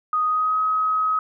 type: tone with pitch glide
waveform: sine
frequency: 1244.5 to 1269.9 Hz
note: D#6 to D#6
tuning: 0 to +35 cents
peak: -18 dBFS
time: 0.13-1.19 s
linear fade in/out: 2 ms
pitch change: +35 cents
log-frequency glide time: 0.26-0.6 s
effects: none